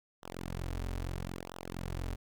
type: tone with flanger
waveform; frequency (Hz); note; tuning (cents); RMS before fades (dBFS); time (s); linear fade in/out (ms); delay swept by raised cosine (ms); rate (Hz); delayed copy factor
sawtooth; 44.3; F1; +25; -39; 0.22-2.16; 20; 0.43 to 6.03; 0.76; -1
effects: none